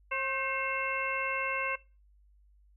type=harmonic tone with a mistuned harmonic; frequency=536 Hz; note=C5; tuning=42 cents sharp; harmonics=1 / 2 / 3 / 4 / 5; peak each=-38 / -35 / -38 / -35 / -35 dBFS; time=0.11-1.76 s; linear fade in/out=10 ms; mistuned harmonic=3; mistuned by=-59 cents; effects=noise-tail reverb RT60 0.3 s tail -21 dB re dry + added 50 Hz sine -59 dBFS peak until 2.76 s